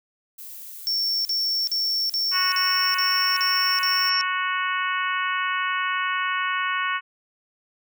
violet noise, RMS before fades -39 dBFS, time 0.38-4.1 s, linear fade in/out 10 ms
sine tone bursts, 5450 Hz, F8, 43 cents flat, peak -21 dBFS, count 8, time 0.87-4.211 s, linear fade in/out 0 ms, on 380 ms, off 43 ms
harmonic tone, 368.7 Hz, F#4, 6 cents flat, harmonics 3 / 4 / 5 / 6 / 7 / 8, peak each -26 / -28 / -30 / -32 / -33 / -34 dBFS, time 2.31-7.01 s, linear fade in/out 50 ms
effects none

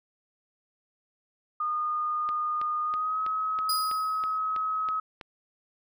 sine tone with pitch glide, 1224 to 1276.7 Hz, D#6 to D#6, -29 to +44 cents, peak -26 dBFS, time 1.6-5 s, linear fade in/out 5 ms, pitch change +73 cents, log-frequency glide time 2.83-3.2 s
click train, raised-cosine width 0.3 ms, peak -24 dBFS, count 10, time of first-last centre 2.29-5.212 s, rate 3.08 Hz
sawtooth tone with exponential decay, 4941 Hz, D#8, 13 cents flat, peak -22 dBFS, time 3.69-4.38 s, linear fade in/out 5 ms, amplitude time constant 150 ms
effects none

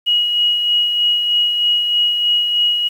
sine tone with tremolo, 2900 Hz, F#7, 35 cents flat, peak -11 dBFS, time 0.06-2.89 s, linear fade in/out 20 ms, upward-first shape sine, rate 3.2 Hz, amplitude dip 40%, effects 7-bit

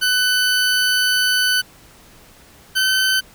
20% pulse tone pair in turn, 1500 / 1527.1 Hz, F#6 / G6, +23 / -46 cents, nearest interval unison, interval 31 cents, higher second, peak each -10 dBFS, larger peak neither, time 0.01-1.62 / 2.75-3.21 s, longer first, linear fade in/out 20 ms, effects pink hiss -47 dBFS RMS until 3.34 s

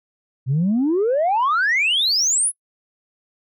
sine exponential sweep, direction up, 122.8 to 10810 Hz, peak -14 dBFS, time 0.46-2.52 s, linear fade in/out 50 ms, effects noise-tail reverb RT60 0.1 s tail -25 dB re dry + tanh soft clip ceiling -13 dBFS

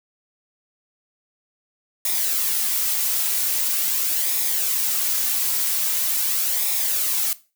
blue noise with flanger, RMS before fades -22 dBFS, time 2.05-7.33 s, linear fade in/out 2 ms, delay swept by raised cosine 0.66 to 3.36 ms, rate 0.43 Hz, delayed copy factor -0.5, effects noise-tail reverb RT60 0.3 s tail -17 dB re dry

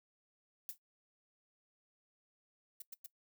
violet noise with exponential decay, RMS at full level -38 dBFS, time 0.69-0.78 s, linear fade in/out 0 ms, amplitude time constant 18 ms
violet noise bursts, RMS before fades -47 dBFS, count 3, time 2.8-3.063 s, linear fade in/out 5 ms, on 21 ms, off 100 ms
effects noise-tail reverb RT60 0.1 s tail -19 dB re dry

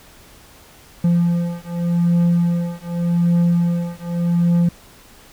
triangle beating tone pair, 171.8 / 172.65 Hz, F3 / F3, -28 / -20 cents, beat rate 0.85 Hz, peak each -16 dBFS, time 1.04-4.69 s, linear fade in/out 5 ms, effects pink hiss -46 dBFS RMS until 5.32 s

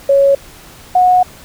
sine tone pair in turn, 554.4 / 729.4 Hz, C#5 / F#5, 0 / -25 cents, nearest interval perfect fourth, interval 475 cents, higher second, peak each -6 dBFS, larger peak neither, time 0.09-0.35 / 0.95-1.23 s, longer second, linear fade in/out 5 ms, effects pink hiss -38 dBFS RMS until 1.44 s

